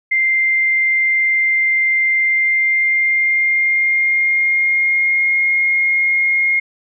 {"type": "tone with pitch glide", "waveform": "sine", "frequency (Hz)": [2093, 2141], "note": ["C7", "C7"], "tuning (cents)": [0, 39], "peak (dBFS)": -12, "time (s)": [0.11, 6.6], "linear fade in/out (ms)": 10, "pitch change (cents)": 39, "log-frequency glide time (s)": [2.2, 5.35], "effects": []}